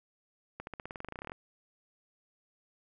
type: accelerating click train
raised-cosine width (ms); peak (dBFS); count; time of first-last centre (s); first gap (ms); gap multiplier
0.5; -25; 18; 0.6-1.319; 71; 0.93
effects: none